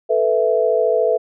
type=chord; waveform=sine; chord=A suspended second; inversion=none; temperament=equal; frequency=440 / 493.9 / 659.3 Hz; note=A4 / B4 / E5; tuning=0 / 0 / 0 cents; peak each=-18 dBFS; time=0.09-1.18 s; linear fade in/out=20 ms; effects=none